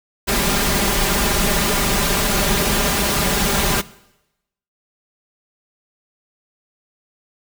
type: noise with comb filter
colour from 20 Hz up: pink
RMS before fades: -18 dBFS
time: 0.27-3.82 s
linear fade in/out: 20 ms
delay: 5 ms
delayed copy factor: +0.65
effects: noise-tail reverb RT60 0.9 s tail -20 dB re dry